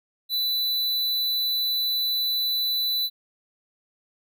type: tone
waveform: square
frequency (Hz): 3984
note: B7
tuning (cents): +14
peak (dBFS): -23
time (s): 0.29-3.1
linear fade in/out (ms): 50
effects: none